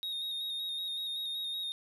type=tone with vibrato; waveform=triangle; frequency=3729 Hz; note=A#7; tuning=in tune; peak=-33 dBFS; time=0.03-1.72 s; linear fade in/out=0 ms; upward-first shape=square; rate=5.3 Hz; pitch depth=24 cents each way; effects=none